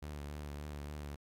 sawtooth tone with vibrato, 73.42 Hz, D2, in tune, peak -38 dBFS, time 0.02-1.16 s, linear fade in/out 10 ms, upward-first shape sine, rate 3.5 Hz, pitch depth 33 cents each way, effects AAC 64 kbps

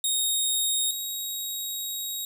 15% pulse tone pair in turn, 3729 / 3790 Hz, A#7 / A#7, 0 / +28 cents, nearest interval unison, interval 28 cents, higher second, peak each -16 / -23 dBFS, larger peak first, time 0.04-0.91 / 0.91-2.25 s, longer second, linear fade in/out 2 ms, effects none

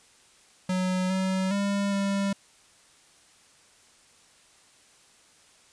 square tone with pitch steps, 184.6 / 188.7 / 200 / 198.1 Hz, F#3 / F#3 / G3 / G3, -4 / +34 / +35 / +18 cents, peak -25 dBFS, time 0.69-2.33 s, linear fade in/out 5 ms, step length 410 ms, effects white hiss -58 dBFS RMS until 5.72 s + resampled to 22050 Hz

